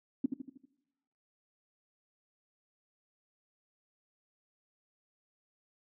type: tone with echo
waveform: sine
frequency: 267.2 Hz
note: C4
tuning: 36 cents sharp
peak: -24 dBFS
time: 0.24-0.26 s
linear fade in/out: 5 ms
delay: 79 ms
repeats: 5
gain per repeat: -6 dB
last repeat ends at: 0.655 s
effects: noise-tail reverb RT60 1.0 s tail -21 dB re dry